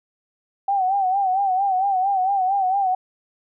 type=tone with vibrato; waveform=sine; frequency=769 Hz; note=G5; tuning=33 cents flat; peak=-17 dBFS; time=0.68-2.95 s; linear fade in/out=5 ms; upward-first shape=sine; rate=4.4 Hz; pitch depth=81 cents each way; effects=none